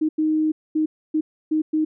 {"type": "tone bursts at uneven times", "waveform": "sine", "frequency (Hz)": 311.1, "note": "D#4", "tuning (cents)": 0, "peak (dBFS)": -17, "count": 6, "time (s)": [[0.01, 0.09], [0.18, 0.52], [0.75, 0.86], [1.14, 1.21], [1.51, 1.62], [1.73, 1.85]], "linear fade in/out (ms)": 10, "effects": []}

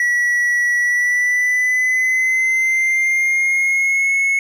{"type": "tone with pitch glide", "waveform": "triangle", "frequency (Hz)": [1938, 2188], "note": ["B6", "C#7"], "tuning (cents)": [-33, -23], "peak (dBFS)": -12, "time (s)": [0, 4.39], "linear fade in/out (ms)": 2, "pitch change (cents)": 210, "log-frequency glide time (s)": [0.78, 4.13], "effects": []}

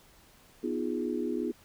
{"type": "chord", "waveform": "sine", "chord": "F half-diminished seventh", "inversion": "second", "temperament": "equal with one note detuned", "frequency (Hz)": [246.9, 309, 349.2, 415.3], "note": ["Cb4", "Eb4", "F4", "Ab4"], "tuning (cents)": [0, -12, 0, 0], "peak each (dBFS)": [-34, -35, -34, -36], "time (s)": [0.63, 1.52], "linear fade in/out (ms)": 10, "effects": ["pink hiss -59 dBFS RMS until 1.64 s"]}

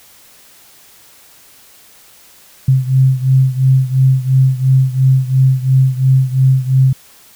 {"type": "beating tone pair", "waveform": "sine", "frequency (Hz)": [130.81, 133.71], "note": ["C3", "C3"], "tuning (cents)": [0, 38], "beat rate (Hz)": 2.9, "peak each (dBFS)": [-10, -13], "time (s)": [2.68, 6.93], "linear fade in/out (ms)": 5, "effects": ["white hiss -44 dBFS RMS until 7.35 s"]}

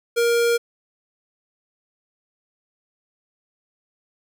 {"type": "tone", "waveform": "square", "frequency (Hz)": 470, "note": "A#4", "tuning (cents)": 14, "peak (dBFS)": -17, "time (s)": [0.16, 0.58], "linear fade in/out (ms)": 20, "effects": []}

